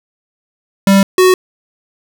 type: tone pair in turn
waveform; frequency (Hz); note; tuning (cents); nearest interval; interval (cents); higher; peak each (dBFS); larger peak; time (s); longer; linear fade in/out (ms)
square; 196 / 370; G3 / F#4; 0 / 0; major seventh; 1100; second; -6; neither; 0.87-1.03 / 1.18-1.34; neither; 2
effects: none